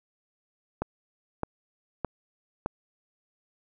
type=click train; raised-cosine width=1 ms; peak=-14 dBFS; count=4; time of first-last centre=0.82-2.66 s; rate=1.63 Hz; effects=none